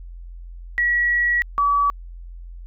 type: tone pair in turn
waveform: sine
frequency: 1924 / 1144 Hz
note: B6 / D6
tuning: -46 / -46 cents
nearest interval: major sixth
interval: 900 cents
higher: first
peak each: -16 / -15 dBFS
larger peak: second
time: 0.78-1.42 / 1.58-1.9 s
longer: first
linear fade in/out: 0 ms
effects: added 43 Hz sine -34 dBFS peak until 2.66 s